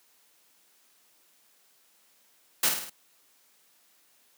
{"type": "noise with echo", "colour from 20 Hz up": "white", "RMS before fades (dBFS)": -23, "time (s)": [2.63, 2.69], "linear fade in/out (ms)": 5, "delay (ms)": 52, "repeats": 4, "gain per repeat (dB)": -5, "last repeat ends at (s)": 2.898, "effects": ["white hiss -64 dBFS RMS until 4.37 s", "high-pass 200 Hz 12 dB/octave"]}